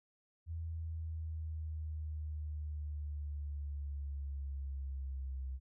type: linear sweep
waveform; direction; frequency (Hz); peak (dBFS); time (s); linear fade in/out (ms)
sine; down; 82.41 to 65.4; -38; 0.46-5.6; 50
effects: none